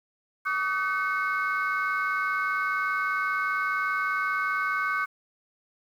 sine tone cluster, 1145 / 1245 / 1520 / 2188 Hz, D6 / D#6 / F#6 / C#7, -44 / +1 / +46 / -23 cents, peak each -29 / -31 / -27 / -32 dBFS, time 0.45-5.06 s, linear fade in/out 20 ms, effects tanh soft clip ceiling -18 dBFS + 9-bit

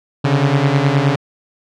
sawtooth beating tone pair, 135.3 / 144.9 Hz, C#3 / D3, -42 / -23 cents, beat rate 9.6 Hz, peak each -11 dBFS, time 0.24-1.16 s, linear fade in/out 10 ms, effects low-pass 4000 Hz 12 dB/octave

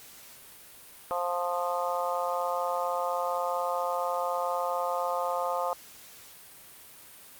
harmonic tone, 175.8 Hz, F3, 12 cents sharp, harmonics 3 / 4 / 5 / 6 / 7, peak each -32 / -33 / -34 / -35 / -35 dBFS, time 1.11-5.73 s, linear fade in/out 0 ms, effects white hiss -50 dBFS RMS until 7.39 s + Opus 48 kbps

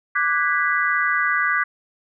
sine chord, G# half-diminished seventh, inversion second, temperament equal with one note detuned, 1174.7 / 1480 / 1641.2 / 1975.5 Hz, D6 / F#6 / G#6 / B6, 0 / 0 / -21 / 0 cents, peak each -23 dBFS, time 0.15-1.64 s, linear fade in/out 10 ms, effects none

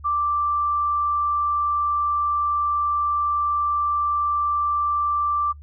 sine tone, 1174.7 Hz, D6, in tune, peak -19 dBFS, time 0.04-5.53 s, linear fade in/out 20 ms, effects noise-tail reverb RT60 0.1 s tail -25 dB re dry + added 73 Hz sine -39 dBFS peak until 5.62 s

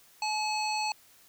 harmonic tone with a mistuned harmonic, 855 Hz, A5, 50 cents flat, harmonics 1 / 3 / 5 / 7 / 9, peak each -30 / -35 / -35 / -44 / -43 dBFS, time 0.22-0.92 s, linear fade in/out 2 ms, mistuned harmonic 5, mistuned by +37 cents, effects white hiss -59 dBFS RMS until 1.28 s

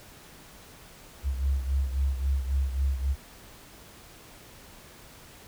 sine beating tone pair, 67 / 70.7 Hz, C2 / C#2, +42 / +35 cents, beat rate 3.7 Hz, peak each -25 / -31 dBFS, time 1.23-3.16 s, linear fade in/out 50 ms, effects pink hiss -50 dBFS RMS until 5.47 s

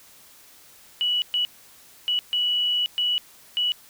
sine tone bursts at uneven times, 2942 Hz, F#7, 11 cents flat, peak -20 dBFS, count 6, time 1.01-1.22 / 1.34-1.45 / 2.08-2.19 / 2.33-2.86 / 2.98-3.18 / 3.57-3.72 s, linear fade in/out 0 ms, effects white hiss -51 dBFS RMS until 3.89 s

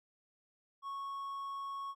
triangle tone, 1104 Hz, C#6, 7 cents flat, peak -37 dBFS, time 0.82-1.95 s, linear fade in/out 50 ms, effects none

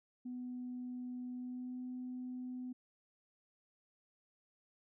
sine tone with pitch glide, 248.9 to 251.8 Hz, B3 to B3, +14 to +34 cents, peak -40 dBFS, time 0.25-2.73 s, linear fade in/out 10 ms, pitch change +20 cents, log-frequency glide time 1.34-1.81 s, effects tanh soft clip ceiling -36 dBFS

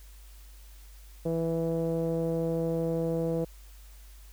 sawtooth tone with low-pass filter, 164.81 Hz, E3, in tune, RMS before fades -29 dBFS, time 1.25-3.45 s, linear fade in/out 10 ms, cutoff 530 Hz, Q 3.9, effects added 50 Hz sine -47 dBFS peak until 4.32 s + white hiss -58 dBFS RMS until 4.32 s

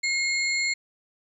sine tone cluster, 2156 / 4239 / 7250 Hz, C#7 / C8 / A#8, -49 / +22 / -49 cents, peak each -24 / -30 / -32 dBFS, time 0.03-0.74 s, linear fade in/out 10 ms, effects 10-bit

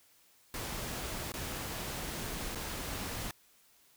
pink noise with dropouts, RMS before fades -39 dBFS, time 0.54-3.31 s, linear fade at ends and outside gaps 1 ms, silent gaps 1.32-1.339 / 2.549-2.556 s, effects white hiss -65 dBFS RMS until 3.96 s

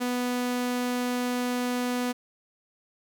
sawtooth tone, 246.9 Hz, B3, in tune, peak -22 dBFS, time 0-2.13 s, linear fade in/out 20 ms, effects none

